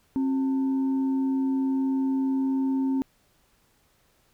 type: tone with frequency modulation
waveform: sine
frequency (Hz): 267.7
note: C4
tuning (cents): +40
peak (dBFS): -22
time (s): 0.16-3.02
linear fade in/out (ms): 0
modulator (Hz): 632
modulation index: 0.22
effects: pink hiss -65 dBFS RMS until 4.33 s